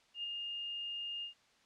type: tone with ADSR envelope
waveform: sine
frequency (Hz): 2827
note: F7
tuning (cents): +20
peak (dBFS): -35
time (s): 0.14-1.34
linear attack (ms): 98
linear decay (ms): 6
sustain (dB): -3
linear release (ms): 110
effects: white hiss -68 dBFS RMS until 1.65 s + low-pass 5000 Hz 12 dB/octave